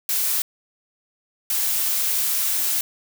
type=noise bursts at uneven times; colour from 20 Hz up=blue; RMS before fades=-22 dBFS; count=2; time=0.09-0.42 / 1.5-2.81 s; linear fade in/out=2 ms; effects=none